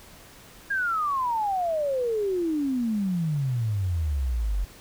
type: exponential sweep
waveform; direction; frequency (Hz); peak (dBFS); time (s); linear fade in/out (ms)
sine; down; 1645 to 45.27; -23; 0.7-4.65; 10
effects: pink hiss -49 dBFS RMS until 4.8 s